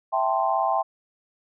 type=chord; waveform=sine; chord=A minor seventh; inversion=second; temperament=equal; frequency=659.3 / 784 / 880 / 1046.5 Hz; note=E5 / G5 / A5 / C6; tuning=0 / 0 / 0 / 0 cents; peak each=-26 / -24 / -28 / -26 dBFS; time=0.12-0.83 s; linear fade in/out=20 ms; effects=none